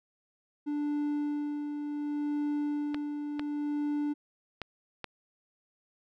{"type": "tone with tremolo", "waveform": "triangle", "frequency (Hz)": 293.7, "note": "D4", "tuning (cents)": 0, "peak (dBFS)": -26, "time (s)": [0.66, 4.14], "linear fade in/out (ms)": 20, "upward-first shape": "sine", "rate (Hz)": 0.68, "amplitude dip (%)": 45}
{"type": "clicks", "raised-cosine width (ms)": 0.3, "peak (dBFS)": -20, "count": 4, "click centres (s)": [2.945, 3.395, 4.617, 5.043]}
{"effects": []}